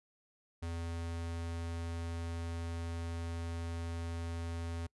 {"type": "tone", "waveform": "square", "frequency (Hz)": 84, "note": "E2", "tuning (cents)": 33, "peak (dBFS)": -38, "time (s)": [0.62, 4.87], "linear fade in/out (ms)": 10, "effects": ["noise-tail reverb RT60 0.1 s tail -25 dB re dry", "resampled to 24000 Hz"]}